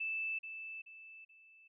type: tone with echo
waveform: sine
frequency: 2637 Hz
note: E7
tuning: in tune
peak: -35 dBFS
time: 0-0.39 s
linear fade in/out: 10 ms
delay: 430 ms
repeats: 3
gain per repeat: -8 dB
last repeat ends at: 1.68 s
effects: none